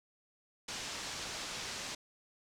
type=low-pass noise; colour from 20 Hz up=white; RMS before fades=-42 dBFS; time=0.68-1.95 s; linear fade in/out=5 ms; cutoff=6800 Hz; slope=24 dB/octave; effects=none

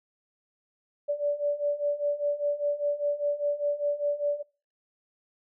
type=beating tone pair; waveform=sine; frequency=578 / 583 Hz; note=D5 / D5; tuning=-28 / -13 cents; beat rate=5 Hz; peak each=-30 / -27 dBFS; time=1.08-4.43 s; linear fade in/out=20 ms; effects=noise-tail reverb RT60 0.4 s tail -25 dB re dry

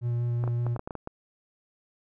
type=tone with vibrato; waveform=triangle; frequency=119.6 Hz; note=A#2; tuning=45 cents sharp; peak=-23 dBFS; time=0.01-0.78 s; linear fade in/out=50 ms; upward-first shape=square; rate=5.2 Hz; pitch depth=8 cents each way
type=clicks; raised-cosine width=1 ms; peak=-21 dBFS; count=9; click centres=0.439 / 0.477 / 0.666 / 0.763 / 0.794 / 0.875 / 0.908 / 0.953 / 1.074 s
effects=none

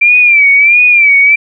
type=tone with vibrato; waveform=sine; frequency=2349 Hz; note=D7; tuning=in tune; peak=-3 dBFS; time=0.01-1.36 s; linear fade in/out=10 ms; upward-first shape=sine; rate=1.5 Hz; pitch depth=91 cents each way; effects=none

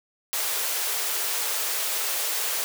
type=high-pass noise; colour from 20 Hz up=white; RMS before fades=-27 dBFS; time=0.33-2.64 s; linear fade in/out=0 ms; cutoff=380 Hz; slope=48 dB/octave; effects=none

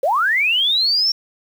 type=linear sweep; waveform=sine; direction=up; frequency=492.5 to 5530 Hz; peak=-14 dBFS; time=0.03-1.12 s; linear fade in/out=5 ms; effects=7-bit

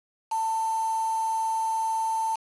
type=tone with quantisation; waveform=sine; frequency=891 Hz; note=A5; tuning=22 cents sharp; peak=-24 dBFS; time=0.31-2.36 s; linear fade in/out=10 ms; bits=6; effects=resampled to 22050 Hz

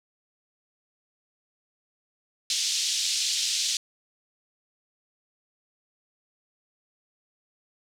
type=band-pass noise; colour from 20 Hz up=pink; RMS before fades=-27 dBFS; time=2.5-3.77 s; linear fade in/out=2 ms; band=3400 to 7300 Hz; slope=24 dB/octave; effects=none

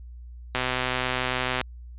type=click train; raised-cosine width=0.3 ms; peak=-9 dBFS; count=136; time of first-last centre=0.55-1.613 s; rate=127 Hz; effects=added 60 Hz sine -39 dBFS peak until 1.98 s + resampled to 8000 Hz

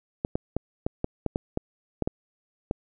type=clicks; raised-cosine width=2 ms; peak=-12 dBFS; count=11; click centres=0.249 / 0.355 / 0.566 / 0.865 / 1.044 / 1.263 / 1.359 / 1.574 / 2.023 / 2.075 / 2.711 s; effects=none

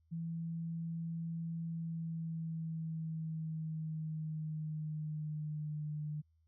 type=tone with pitch glide; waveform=sine; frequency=165.5 to 150.89 Hz; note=E3 to D3; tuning=+7 to +47 cents; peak=-37 dBFS; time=0.11-6.22 s; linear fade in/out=20 ms; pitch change=-160 cents; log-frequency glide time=1.64-5.84 s; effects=added 80 Hz sine -69 dBFS peak until 6.47 s

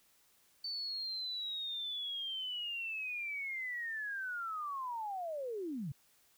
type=linear sweep; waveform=sine; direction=down; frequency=4546 to 123.47 Hz; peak=-37 dBFS; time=0.64-5.92 s; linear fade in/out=5 ms; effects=white hiss -69 dBFS RMS until 6.37 s

